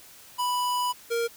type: tone pair in turn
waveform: square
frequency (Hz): 987.8 / 466.2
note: B5 / A#4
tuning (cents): 0 / 0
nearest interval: octave + minor second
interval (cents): 1300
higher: first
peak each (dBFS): -25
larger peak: neither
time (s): 0.38-0.93 / 1.1-1.28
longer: first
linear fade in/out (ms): 20
effects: white hiss -50 dBFS RMS until 1.36 s